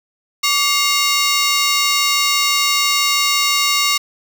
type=ring-modulated tone; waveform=15% pulse; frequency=1649 Hz; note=G#6; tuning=13 cents flat; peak=-4 dBFS; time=0.43-3.98 s; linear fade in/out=10 ms; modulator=493 Hz; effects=none